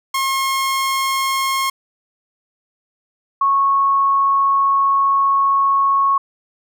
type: tone pair in turn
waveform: sawtooth / sine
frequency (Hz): 1076 / 1101.2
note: C6 / C#6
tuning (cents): +48 / -12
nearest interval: unison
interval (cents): 40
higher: second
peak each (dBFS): -13 / -12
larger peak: second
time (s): 0.14-1.7 / 3.41-6.18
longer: second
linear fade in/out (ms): 5
effects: none